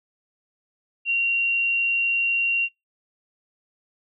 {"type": "tone", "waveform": "sine", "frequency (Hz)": 2756, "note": "F7", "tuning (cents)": -24, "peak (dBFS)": -19, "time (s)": [1.05, 2.69], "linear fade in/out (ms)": 50, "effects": ["noise-tail reverb RT60 0.2 s tail -26 dB re dry"]}